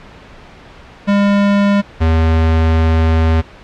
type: tone pair in turn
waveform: square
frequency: 201.6 / 80.84 Hz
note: G3 / E2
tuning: +49 / -33 cents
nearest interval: octave + major third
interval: 1582 cents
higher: first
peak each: -10 dBFS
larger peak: neither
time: 1.07-1.82 / 2-3.42 s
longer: second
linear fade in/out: 20 ms
effects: pink hiss -38 dBFS RMS until 3.63 s + low-pass 3000 Hz 12 dB/octave